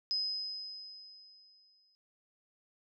sine tone with exponential decay, 5050 Hz, D#8, 25 cents sharp, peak -29 dBFS, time 0.11-1.95 s, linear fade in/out 0 ms, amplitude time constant 400 ms, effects none

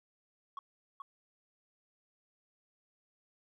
sine tone with echo, 1108.7 Hz, C#6, in tune, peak -37 dBFS, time 0.57-0.59 s, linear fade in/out 2 ms, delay 430 ms, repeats 1, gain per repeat -4 dB, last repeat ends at 1.02 s, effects tanh soft clip ceiling -39 dBFS + 13-bit

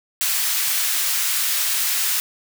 white high-pass noise, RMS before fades -21 dBFS, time 0.21-2.2 s, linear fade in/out 0 ms, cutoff 1400 Hz, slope 12 dB/octave, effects none

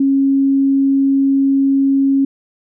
sine tone, 273.3 Hz, C#4, 24 cents flat, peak -10 dBFS, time 0-2.25 s, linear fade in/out 5 ms, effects none

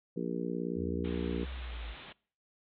harmonic tone, 59 Hz, A#1, 22 cents sharp, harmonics 3 / 4 / 5 / 6 / 7 / 8, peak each -37 / -39 / -39 / -41 / -40 / -42 dBFS, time 0.16-1.45 s, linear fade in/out 10 ms
sine linear sweep, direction down, 84.7 to 52.4 Hz, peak -38 dBFS, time 0.75-1.96 s, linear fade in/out 50 ms
white low-pass noise, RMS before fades -50 dBFS, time 1.04-2.13 s, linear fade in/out 10 ms, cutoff 3800 Hz, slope 96 dB/octave
effects noise-tail reverb RT60 0.5 s tail -24 dB re dry

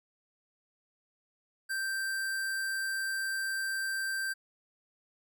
square tone, 1568 Hz, G6, in tune, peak -32 dBFS, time 1.69-4.34 s, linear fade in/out 20 ms, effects none

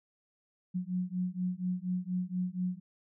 sine beating tone pair, 179.6 / 183.8 Hz, F3 / F#3, +49 / -11 cents, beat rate 4.2 Hz, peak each -34 / -34 dBFS, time 0.74-2.8 s, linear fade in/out 20 ms, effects none

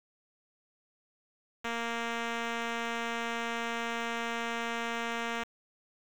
5% pulse tone, 232.4 Hz, A#3, 5 cents flat, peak -21 dBFS, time 1.64-5.44 s, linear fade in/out 10 ms, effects low-pass 5000 Hz 12 dB/octave + 8-bit

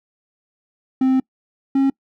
triangle tone pair in turn, 261.6 / 271.4 Hz, C4 / C#4, 0 / -36 cents, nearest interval minor second, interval 64 cents, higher second, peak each -11 dBFS, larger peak neither, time 1.01-1.2 / 1.75-1.9 s, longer first, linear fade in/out 5 ms, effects noise-tail reverb RT60 0.1 s tail -26 dB re dry

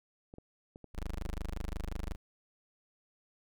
clicks, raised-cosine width 2 ms, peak -35 dBFS, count 5, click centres 0.339 / 0.384 / 0.759 / 0.843 / 1.265 s
20% pulse tone, 25.62 Hz, G#0, 23 cents flat, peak -31 dBFS, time 0.94-2.16 s, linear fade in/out 20 ms
effects none

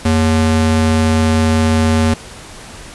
square ring-modulated tone, 160 Hz, D#3, 49 cents sharp, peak -8 dBFS, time 0.05-2.14 s, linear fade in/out 5 ms, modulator 72.5 Hz, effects pink hiss -34 dBFS RMS until 2.94 s + resampled to 24000 Hz

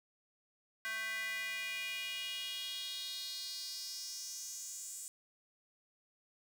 square tone with high-pass filter sweep, 221.2 Hz, A3, 9 cents sharp, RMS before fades -42 dBFS, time 0.85-5.08 s, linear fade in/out 0 ms, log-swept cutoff 1700 to 7800 Hz, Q 4.3, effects none

